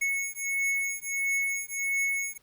square beating tone pair, 2200 / 2201.5 Hz, C#7 / C#7, -14 / -13 cents, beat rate 1.5 Hz, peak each -31 dBFS, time 0.01-2.38 s, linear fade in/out 10 ms, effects pink hiss -66 dBFS RMS until 2.42 s

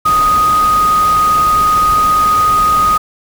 sine tone in noise, 1244.5 Hz, D#6, in tune, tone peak -8 dBFS, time 0.05-2.98 s, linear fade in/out 10 ms, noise pink, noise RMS -23 dBFS, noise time 0.05-2.98 s, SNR +12 dB, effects none

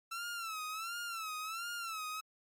sawtooth tone with vibrato, 1330 Hz, E6, 15 cents sharp, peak -35 dBFS, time 0.11-2.21 s, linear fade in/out 10 ms, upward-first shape sine, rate 1.4 Hz, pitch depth 110 cents each way, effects MP3 64 kbps

